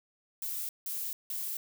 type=noise bursts; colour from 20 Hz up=violet; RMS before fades=-36 dBFS; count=3; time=0.42-1.57 s; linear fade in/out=2 ms; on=270 ms; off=170 ms; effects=none